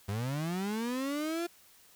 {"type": "linear sweep", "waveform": "35% pulse", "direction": "up", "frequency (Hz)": [95.1, 349.2], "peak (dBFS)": -30, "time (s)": [0.08, 1.47], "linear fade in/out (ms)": 10, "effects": ["white hiss -60 dBFS RMS until 1.95 s"]}